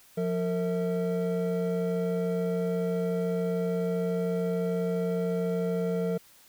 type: tone cluster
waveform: triangle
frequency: 176.7 / 457 / 651 Hz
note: F3 / A#4 / E5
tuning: +21 / -34 / -22 cents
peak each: -27 / -27 / -35 dBFS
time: 0.17-6.18 s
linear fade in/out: 10 ms
effects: white hiss -57 dBFS RMS until 6.48 s